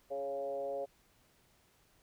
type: tone with frequency modulation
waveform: sine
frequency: 554.4 Hz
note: C#5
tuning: in tune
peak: -35 dBFS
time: 0.1-0.86 s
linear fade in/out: 20 ms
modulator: 138 Hz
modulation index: 0.92
effects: pink hiss -69 dBFS RMS until 2.02 s